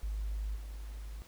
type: tone with level steps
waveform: sine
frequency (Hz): 51.91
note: G#1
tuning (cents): 0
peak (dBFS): -33 / -40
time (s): 0.03-1.22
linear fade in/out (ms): 0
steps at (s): 0.55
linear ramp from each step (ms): 20
effects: pink hiss -58 dBFS RMS until 1.27 s